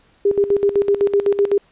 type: tone with tremolo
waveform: sine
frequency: 402.7 Hz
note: G4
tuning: 47 cents sharp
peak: -11 dBFS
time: 0.25-1.58 s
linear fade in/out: 5 ms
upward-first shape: square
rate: 7.9 Hz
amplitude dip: 75%
effects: pink hiss -56 dBFS RMS until 1.71 s + resampled to 8000 Hz